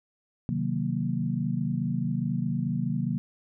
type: chord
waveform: sine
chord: C half-diminished seventh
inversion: none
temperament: equal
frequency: 130.81 / 155.56 / 185 / 233.1 Hz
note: C3 / Eb3 / Gb3 / Bb3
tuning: 0 / 0 / 0 / 0 cents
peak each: -31 dBFS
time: 0.49-3.18 s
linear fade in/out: 0 ms
effects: none